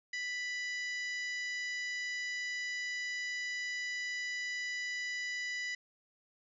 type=harmonic tone; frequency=987.8 Hz; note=B5; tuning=in tune; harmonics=2 / 3 / 4 / 5 / 6 / 7; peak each=-36 / -49 / -50 / -47 / -53 / -52 dBFS; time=0.13-5.75 s; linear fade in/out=5 ms; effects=none